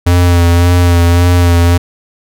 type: tone with vibrato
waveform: square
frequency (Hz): 87.1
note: F2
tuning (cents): -4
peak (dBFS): -6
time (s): 0.06-1.78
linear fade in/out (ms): 10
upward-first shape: sine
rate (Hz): 1.8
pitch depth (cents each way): 28
effects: none